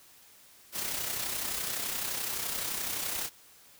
white noise with amplitude modulation, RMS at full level -32 dBFS, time 0.72-3.3 s, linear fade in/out 50 ms, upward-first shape sine, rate 31.7 Hz, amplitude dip 45%, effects white hiss -57 dBFS RMS until 3.79 s

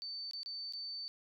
sine tone with dropouts, 4550 Hz, C#8, 44 cents sharp, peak -40 dBFS, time 0.02-1.08 s, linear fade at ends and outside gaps 0 ms, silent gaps 0.311-0.334 / 0.432-0.46 / 0.724-0.735 s, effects none

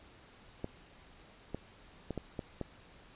clicks, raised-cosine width 2 ms, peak -23 dBFS, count 6, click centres 0.644 / 1.546 / 2.107 / 2.177 / 2.392 / 2.613 s, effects pink hiss -58 dBFS RMS until 3.15 s + resampled to 8000 Hz

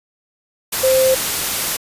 sine tone in noise, 523.3 Hz, C5, in tune, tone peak -11 dBFS, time 0.83-1.15 s, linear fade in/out 10 ms, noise white, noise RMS -20 dBFS, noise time 0.72-1.77 s, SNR +6 dB, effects resampled to 32000 Hz

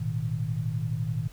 sine tone cluster, 109.9 / 121.7 / 156.5 Hz, A2 / B2 / D#3, -2 / -25 / +10 cents, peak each -31 dBFS, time 0-1.28 s, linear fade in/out 10 ms, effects added 43 Hz sine -46 dBFS peak until 1.32 s + pink hiss -55 dBFS RMS until 1.32 s

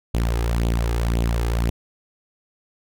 sawtooth tone with flanger, 57.7 Hz, A#1, 17 cents flat, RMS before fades -21 dBFS, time 0.14-1.7 s, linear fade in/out 5 ms, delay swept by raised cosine 0.27 to 2.47 ms, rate 1.9 Hz, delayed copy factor +0.6, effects none

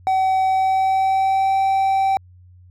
triangle tone with pitch glide, 760 to 774.6 Hz, F#5 to G5, +46 to -21 cents, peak -13 dBFS, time 0.07-2.17 s, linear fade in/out 0 ms, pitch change +33 cents, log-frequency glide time 0.44-1.56 s, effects added 90 Hz sine -44 dBFS peak until 2.7 s

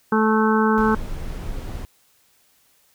harmonic tone, 218.2 Hz, A3, 14 cents flat, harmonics 1 / 2 / 4 / 5 / 6 / 7, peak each -18 / -21 / -24 / -25 / -26 / -26 dBFS, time 0.12-0.95 s, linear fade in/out 5 ms
brown noise, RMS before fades -29 dBFS, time 0.78-1.85 s, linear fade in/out 0 ms
effects white hiss -60 dBFS RMS until 2.94 s

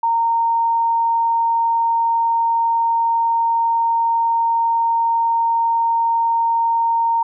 sine tone, 922 Hz, A#5, 19 cents flat, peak -14 dBFS, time 0.03-7.23 s, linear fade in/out 5 ms, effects none

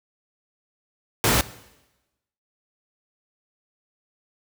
pink noise, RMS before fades -19 dBFS, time 1.24-1.41 s, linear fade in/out 0 ms, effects noise-tail reverb RT60 1.0 s tail -18 dB re dry + high-pass 60 Hz 12 dB/octave

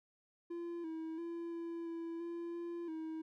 triangle tone with pitch steps, 342.2 / 321.8 / 338.3 / 336.3 / 333.2 / 340.4 / 342.5 / 318.9 Hz, F4 / E4 / E4 / E4 / E4 / F4 / F4 / D#4, -35 / -42 / +45 / +35 / +19 / -44 / -34 / +43 cents, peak -38 dBFS, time 0.5-3.22 s, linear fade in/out 10 ms, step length 340 ms, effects none

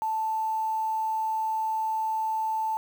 sine tone with quantisation, 880 Hz, A5, in tune, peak -25 dBFS, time 0.02-2.77 s, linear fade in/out 0 ms, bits 8, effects none

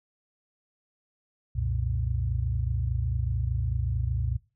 sine tone cluster, 65.5 / 90.4 / 118.9 Hz, C2 / F#2 / A#2, +2 / -40 / +35 cents, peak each -29 / -31 / -30 dBFS, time 1.55-4.37 s, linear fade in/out 10 ms, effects noise-tail reverb RT60 0.3 s tail -19 dB re dry

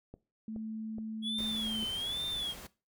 click train, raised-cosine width 2 ms, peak -33 dBFS, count 5, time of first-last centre 0.14-1.828 s, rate 2.37 Hz
sine tone, 219.6 Hz, A3, 3 cents flat, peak -37 dBFS, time 0.48-1.84 s, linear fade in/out 2 ms
triangle tone with vibrato, 3322 Hz, G#7, in tune, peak -32 dBFS, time 1.22-2.55 s, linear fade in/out 50 ms, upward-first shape sine, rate 1.2 Hz, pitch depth 140 cents each way
pink noise, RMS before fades -47 dBFS, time 1.38-2.67 s, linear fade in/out 5 ms
effects noise-tail reverb RT60 0.3 s tail -19 dB re dry

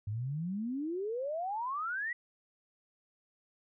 sine exponential sweep, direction up, 99.2 to 1975.5 Hz, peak -33 dBFS, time 0.07-2.13 s, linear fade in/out 5 ms, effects none

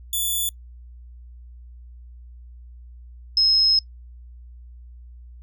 5% pulse / sine tone pair in turn, 3466 / 5156 Hz, A7 / E8, -27 / -39 cents, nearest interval perfect fifth, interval 688 cents, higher second, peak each -14 dBFS, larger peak neither, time 0.13-0.49 / 3.37-3.79 s, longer second, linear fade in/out 2 ms, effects noise-tail reverb RT60 0.1 s tail -24 dB re dry + added 60 Hz sine -40 dBFS peak until 5.42 s

